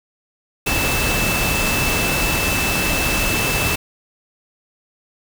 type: tone in noise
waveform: sine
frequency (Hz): 2639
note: E7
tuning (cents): +1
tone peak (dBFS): -22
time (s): 0.66-3.76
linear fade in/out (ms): 10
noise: pink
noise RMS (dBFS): -20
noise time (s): 0.66-3.76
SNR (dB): -5
effects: none